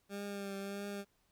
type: tone with vibrato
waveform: 20% pulse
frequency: 199.5 Hz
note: G3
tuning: 31 cents sharp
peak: -35 dBFS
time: 0.09-1.05 s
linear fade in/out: 50 ms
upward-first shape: triangle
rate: 1.6 Hz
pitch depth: 30 cents each way
effects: pink hiss -75 dBFS RMS until 1.31 s